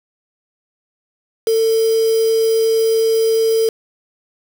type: tone with quantisation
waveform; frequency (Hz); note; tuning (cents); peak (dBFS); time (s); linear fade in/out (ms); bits
sine; 448.6; A4; +34; -12; 1.47-3.69; 2; 4
effects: none